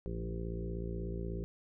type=harmonic tone with a mistuned harmonic; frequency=56.4 Hz; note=A1; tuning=44 cents sharp; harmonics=1 / 2 / 3 / 4 / 5 / 6 / 7 / 8 / 9; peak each=-39 / -44 / -42 / -51 / -54 / -48 / -44 / -54 / -51 dBFS; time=0.06-1.44 s; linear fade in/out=0 ms; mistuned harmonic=3; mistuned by=+26 cents; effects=none